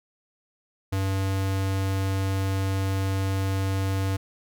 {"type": "tone", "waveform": "square", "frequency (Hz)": 96.5, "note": "G2", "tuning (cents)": -27, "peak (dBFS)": -24, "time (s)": [0.92, 4.17], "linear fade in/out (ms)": 10, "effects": []}